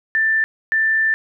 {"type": "tone pair in turn", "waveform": "sine", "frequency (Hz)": [1774, 1774], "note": ["A6", "A6"], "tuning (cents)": [14, 14], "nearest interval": "unison", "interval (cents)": 0, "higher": "neither", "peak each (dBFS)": -14, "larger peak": "neither", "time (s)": [[0.15, 0.44], [0.72, 1.14]], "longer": "second", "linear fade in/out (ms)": 0, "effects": []}